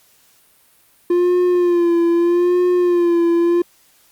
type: tone with vibrato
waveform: triangle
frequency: 348.8 Hz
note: F4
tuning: 2 cents flat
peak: -10 dBFS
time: 1.1-3.62 s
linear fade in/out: 5 ms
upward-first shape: sine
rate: 0.8 Hz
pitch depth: 48 cents each way
effects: white hiss -54 dBFS RMS until 4.11 s + Opus 48 kbps